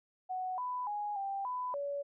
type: tone with pitch steps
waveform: sine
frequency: 742 / 996 / 829 / 788 / 999 / 568 Hz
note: F#5 / B5 / G#5 / G5 / B5 / C#5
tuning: +5 / +14 / -3 / +9 / +20 / +42 cents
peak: -34 dBFS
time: 0.29-2.03 s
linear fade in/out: 20 ms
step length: 290 ms
effects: none